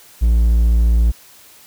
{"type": "tone", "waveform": "triangle", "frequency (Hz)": 57.2, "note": "A#1", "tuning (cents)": -32, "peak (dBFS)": -8, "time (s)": [0.21, 1.12], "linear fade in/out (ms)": 20, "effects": ["white hiss -45 dBFS RMS until 1.66 s"]}